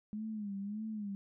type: tone with vibrato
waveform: sine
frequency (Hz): 208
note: G#3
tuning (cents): +3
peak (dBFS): -37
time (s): 0.13-1.15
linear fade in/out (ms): 0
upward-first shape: sine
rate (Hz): 1.7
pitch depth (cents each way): 97
effects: none